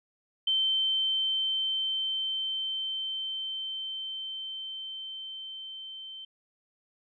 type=tone with level ramp; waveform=sine; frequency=3100 Hz; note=G7; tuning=20 cents flat; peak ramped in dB=-23 to -40 dBFS; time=0.47-6.25 s; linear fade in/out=5 ms; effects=none